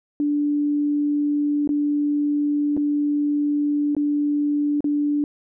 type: tone with dropouts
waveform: sine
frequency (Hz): 292.4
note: D4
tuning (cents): -7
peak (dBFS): -18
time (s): 0.2-5.24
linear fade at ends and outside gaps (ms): 1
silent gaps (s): 1.675-1.691 / 2.767-2.774 / 3.95-3.966 / 4.806-4.843
effects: none